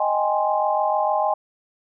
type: chord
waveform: sine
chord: Ab major seventh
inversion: second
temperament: equal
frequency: 622.3 / 784 / 830.6 / 1046.5 Hz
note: Eb5 / G5 / Ab5 / C6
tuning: 0 / 0 / 0 / 0 cents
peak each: -23 / -25 / -22 / -26 dBFS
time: 0-1.34 s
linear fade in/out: 5 ms
effects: none